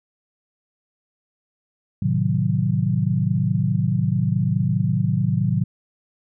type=chord; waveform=sine; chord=A diminished seventh; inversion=none; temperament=equal; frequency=110 / 130.81 / 155.56 / 185 Hz; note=A2 / C3 / Eb3 / Gb3; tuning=0 / 0 / 0 / 0 cents; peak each=-23 dBFS; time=2.02-5.64 s; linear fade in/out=5 ms; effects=none